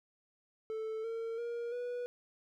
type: tone with pitch steps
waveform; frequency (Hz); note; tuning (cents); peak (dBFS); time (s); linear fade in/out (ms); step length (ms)
triangle; 440 / 455.5 / 471.6 / 488.2; A4 / A#4 / A#4 / B4; 0 / -40 / +20 / -20; -34; 0.7-2.06; 0; 340
effects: none